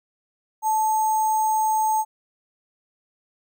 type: tone with sample-and-hold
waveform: sine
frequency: 871 Hz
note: A5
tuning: 18 cents flat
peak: -18 dBFS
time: 0.62-2.05 s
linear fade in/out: 50 ms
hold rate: 7350 Hz
effects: none